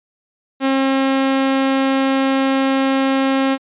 sawtooth tone, 268.7 Hz, C4, 46 cents sharp, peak -10 dBFS, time 0.6-3.58 s, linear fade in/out 50 ms, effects resampled to 8000 Hz

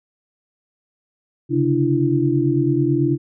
sine tone cluster, 134.7 / 143.8 / 298.6 / 339.1 Hz, C#3 / D3 / D4 / E4, -49 / -36 / +29 / +49 cents, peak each -20 / -26 / -20 / -19 dBFS, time 1.49-3.18 s, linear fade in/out 50 ms, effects none

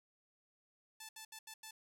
5% pulse tone bursts at uneven times, 877 Hz, A5, 6 cents flat, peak -37 dBFS, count 5, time 1-1.09 / 1.16-1.25 / 1.32-1.39 / 1.47-1.54 / 1.63-1.71 s, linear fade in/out 5 ms, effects none

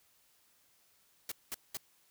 white noise bursts, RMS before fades -39 dBFS, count 3, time 1.29-1.771 s, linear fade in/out 2 ms, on 27 ms, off 200 ms, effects white hiss -69 dBFS RMS until 2.1 s

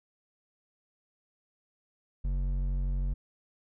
sine tone with hard clipping, 46.25 Hz, F#1, in tune, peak -29 dBFS, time 2.24-3.14 s, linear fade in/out 10 ms, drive 8 dB, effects none

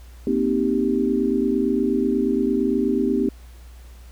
sine chord, C minor seventh, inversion third, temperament equal, 233.1 / 261.6 / 311.1 / 392 Hz, Bb3 / C4 / Eb4 / G4, 0 / 0 / 0 / 0 cents, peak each -24 / -22 / -25 / -23 dBFS, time 0.27-3.29 s, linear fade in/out 2 ms, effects added 60 Hz sine -40 dBFS peak until 4.11 s + pink hiss -53 dBFS RMS until 4.11 s

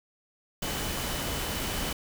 sine tone in noise, 3003 Hz, F#7, 25 cents sharp, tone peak -42 dBFS, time 0.62-1.93 s, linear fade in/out 5 ms, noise pink, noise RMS -32 dBFS, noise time 0.62-1.93 s, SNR -13 dB, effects none

